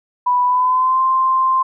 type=tone with pitch glide; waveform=sine; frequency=987.8 to 1046.5 Hz; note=B5 to C6; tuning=0 to 0 cents; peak=-12 dBFS; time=0.26-1.63 s; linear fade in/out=10 ms; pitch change=+100 cents; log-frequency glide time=0.45-1.01 s; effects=none